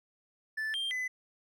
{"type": "tone with pitch steps", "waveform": "triangle", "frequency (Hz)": [1753, 3180, 2011], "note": ["A6", "G7", "B6"], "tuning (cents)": [-7, 24, 31], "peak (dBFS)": -30, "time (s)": [0.57, 1.08], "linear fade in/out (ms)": 10, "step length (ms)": 170, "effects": []}